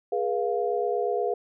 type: chord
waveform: sine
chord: F diminished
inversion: first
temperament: equal with one note detuned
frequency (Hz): 415.3 / 483.7 / 698.5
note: Ab4 / Cb5 / F5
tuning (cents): 0 / -36 / 0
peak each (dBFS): -27 / -28 / -29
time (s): 0.12-1.34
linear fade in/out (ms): 5
effects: none